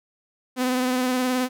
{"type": "tone with vibrato", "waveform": "sawtooth", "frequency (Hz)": 253.4, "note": "B3", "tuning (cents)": 45, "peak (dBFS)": -17, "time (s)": [0.56, 1.49], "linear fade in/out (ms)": 50, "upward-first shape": "triangle", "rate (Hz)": 19, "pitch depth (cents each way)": 33, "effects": []}